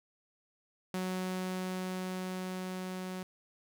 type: tone with level ramp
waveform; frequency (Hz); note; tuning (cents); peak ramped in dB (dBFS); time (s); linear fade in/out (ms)
sawtooth; 185; F#3; 0; -29 to -34; 0.94-3.23; 2
effects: none